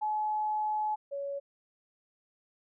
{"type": "tone pair in turn", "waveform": "sine", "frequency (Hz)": [853, 560.7], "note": ["G#5", "C#5"], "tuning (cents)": [46, 20], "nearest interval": "perfect fifth", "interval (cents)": 726, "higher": "first", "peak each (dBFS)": [-28, -33], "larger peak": "first", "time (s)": [[0.01, 0.96], [1.11, 1.4]], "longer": "first", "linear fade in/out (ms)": 20, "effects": []}